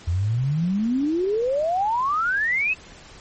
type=exponential sweep; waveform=sine; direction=up; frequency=81.7 to 2637 Hz; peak=-19 dBFS; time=0.07-2.74 s; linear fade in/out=10 ms; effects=pink hiss -45 dBFS RMS until 3.2 s + MP3 32 kbps